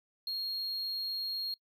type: tone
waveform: triangle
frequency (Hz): 4264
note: C8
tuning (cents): +32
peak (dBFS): -32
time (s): 0.27-1.54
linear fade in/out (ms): 2
effects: noise-tail reverb RT60 0.1 s tail -26 dB re dry